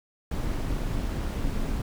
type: noise with amplitude modulation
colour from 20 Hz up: brown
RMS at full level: -26 dBFS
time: 0.31-1.82 s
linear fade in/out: 5 ms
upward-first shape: sine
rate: 250 Hz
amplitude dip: 50%
effects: none